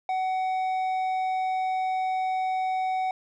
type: tone with low-pass filter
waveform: square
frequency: 750 Hz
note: F#5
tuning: 23 cents sharp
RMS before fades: -27 dBFS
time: 0.09-3.11 s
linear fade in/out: 2 ms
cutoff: 2100 Hz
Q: 0.6
effects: none